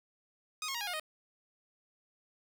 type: tone with pitch steps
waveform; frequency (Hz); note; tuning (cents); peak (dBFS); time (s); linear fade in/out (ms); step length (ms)
10% pulse; 1244.5 / 1083.4 / 943.2 / 821.1 / 714.8 / 622.2; D#6 / C#6 / A#5 / G#5 / F5 / D#5; 0 / -40 / +20 / -20 / +40 / 0; -27; 0.62-0.998; 2; 63
effects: 10-bit